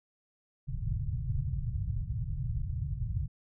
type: low-pass noise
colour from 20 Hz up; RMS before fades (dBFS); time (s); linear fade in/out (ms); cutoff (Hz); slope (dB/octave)
white; -33; 0.67-3.28; 20; 140; 48
effects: none